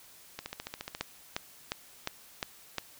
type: two click trains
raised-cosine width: 0.2 ms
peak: -14 / -20 dBFS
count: 6 / 9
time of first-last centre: 1.01-2.783 / 0.39-0.949 s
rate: 2.82 / 14.3 Hz
effects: white hiss -55 dBFS RMS until 2.99 s